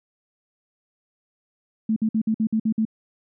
sine tone bursts, 220 Hz, A3, in tune, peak -18 dBFS, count 8, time 1.89-2.852 s, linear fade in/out 5 ms, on 73 ms, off 54 ms, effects none

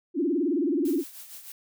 sine tone with vibrato, 312 Hz, D#4, 5 cents sharp, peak -22 dBFS, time 0.14-1.04 s, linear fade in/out 50 ms, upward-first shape sine, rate 19 Hz, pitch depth 260 cents each way
blue noise with tremolo, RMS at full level -41 dBFS, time 0.85-1.52 s, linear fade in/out 2 ms, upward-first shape triangle, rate 6.5 Hz, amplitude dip 65%
effects none

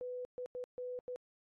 sine tone bursts at uneven times, 497.7 Hz, B4, 13 cents sharp, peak -39 dBFS, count 5, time 0.01-0.25 / 0.38-0.46 / 0.55-0.64 / 0.78-0.99 / 1.08-1.16 s, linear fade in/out 0 ms, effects AAC 32 kbps

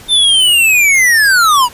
square linear sweep, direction down, 3601 to 931 Hz, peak -7 dBFS, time 0.08-1.69 s, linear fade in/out 50 ms, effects pink hiss -36 dBFS RMS until 1.73 s + resampled to 32000 Hz

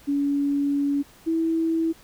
sine tone pair in turn, 283.5 / 326.5 Hz, C#4 / E4, +39 / -17 cents, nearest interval major second, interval 244 cents, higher second, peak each -20 dBFS, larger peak neither, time 0.07-1.03 / 1.26-1.93 s, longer first, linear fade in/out 20 ms, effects pink hiss -52 dBFS RMS until 2.03 s

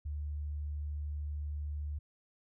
sine tone, 73.9 Hz, D2, 11 cents sharp, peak -35 dBFS, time 0.05-1.99 s, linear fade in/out 10 ms, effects none

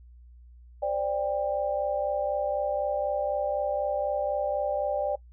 sine chord, C suspended second, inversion none, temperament equal with one note detuned, 523.3 / 587.3 / 794.5 Hz, C5 / D5 / G5, 0 / 0 / +23 cents, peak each -33 / -27 / -31 dBFS, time 0.82-5.16 s, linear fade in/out 10 ms, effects noise-tail reverb RT60 0.1 s tail -22 dB re dry + added 60 Hz sine -48 dBFS peak until 5.32 s

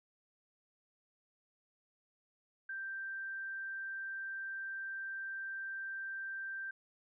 sine tone, 1570 Hz, G6, 2 cents sharp, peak -39 dBFS, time 2.69-6.71 s, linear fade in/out 5 ms, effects none

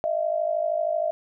sine tone pair together, 622.3 / 675.2 Hz, D#5 / E5, 0 / +41 cents, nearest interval minor second, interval 141 cents, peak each -25 dBFS, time 0.04-1.11 s, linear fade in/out 0 ms, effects none

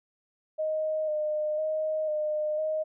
sine tone with vibrato, 616 Hz, D#5, 17 cents flat, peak -26 dBFS, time 0.58-2.84 s, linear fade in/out 20 ms, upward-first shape square, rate 1 Hz, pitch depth 21 cents each way, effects none

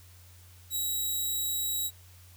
5% pulse tone, 3867 Hz, B7, 37 cents flat, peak -21 dBFS, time 0.7-1.91 s, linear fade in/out 50 ms, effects added 90 Hz sine -52 dBFS peak until 2.36 s + white hiss -58 dBFS RMS until 2.36 s

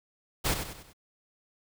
pink noise with echo, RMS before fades -27 dBFS, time 0.44-0.55 s, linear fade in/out 20 ms, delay 96 ms, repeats 4, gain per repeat -7 dB, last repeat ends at 0.934 s, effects none

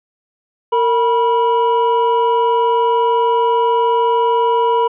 triangle tone pair together, 459.6 / 973.9 Hz, A#4 / B5, -25 / -24 cents, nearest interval octave + minor second, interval 1301 cents, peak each -13 / -12 dBFS, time 0.72-4.88 s, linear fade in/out 10 ms, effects resampled to 8000 Hz

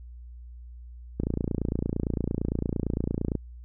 click train, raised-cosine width 3 ms, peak -14 dBFS, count 63, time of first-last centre 1.2-3.353 s, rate 28.8 Hz, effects added 60 Hz sine -41 dBFS peak until 3.64 s

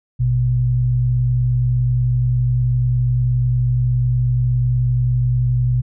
sine tone pair together, 55.1 / 123.47 Hz, A1 / B2, +3 / 0 cents, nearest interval octave + major second, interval 1397 cents, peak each -23 / -14 dBFS, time 0.19-5.82 s, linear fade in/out 20 ms, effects none

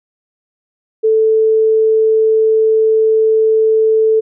sine tone, 440 Hz, A4, in tune, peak -8 dBFS, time 1.03-4.21 s, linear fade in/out 20 ms, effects none

